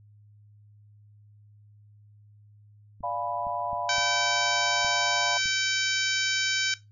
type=clicks; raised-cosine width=5 ms; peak=-32 dBFS; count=6; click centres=3.007 / 3.469 / 3.731 / 3.983 / 4.847 / 5.457 s
type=chord; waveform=sine; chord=D diminished seventh; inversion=none; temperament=equal; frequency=587.3 / 698.5 / 830.6 / 987.8 Hz; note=D5 / F5 / Ab5 / Cb6; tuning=0 / 0 / 0 / 0 cents; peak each=-36 / -32 / -37 / -32 dBFS; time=3.03-5.38 s; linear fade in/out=10 ms
type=harmonic tone; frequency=770 Hz; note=G5; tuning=31 cents flat; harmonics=2 / 3 / 4 / 5 / 6 / 7 / 8 / 9; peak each=-29 / -31 / -32 / -33 / -34 / -34 / -35 / -36 dBFS; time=3.89-6.74 s; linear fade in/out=2 ms
effects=noise-tail reverb RT60 0.2 s tail -17 dB re dry + added 104 Hz sine -52 dBFS peak until 6.91 s